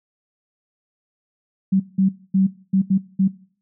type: tone bursts at uneven times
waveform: sine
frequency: 191.3 Hz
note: G3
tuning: 42 cents flat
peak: -13 dBFS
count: 6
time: 1.72-1.8 / 1.98-2.09 / 2.34-2.47 / 2.73-2.82 / 2.9-2.98 / 3.19-3.28 s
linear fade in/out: 10 ms
effects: noise-tail reverb RT60 0.5 s tail -20 dB re dry